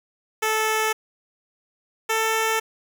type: tone pair in turn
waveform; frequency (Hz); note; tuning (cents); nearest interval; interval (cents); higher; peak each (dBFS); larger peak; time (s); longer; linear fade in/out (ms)
10% pulse; 437 / 444.1; A4 / A4; -12 / +16; unison; 28; second; -12; neither; 0.42-0.93 / 2.09-2.6; neither; 10
effects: 9-bit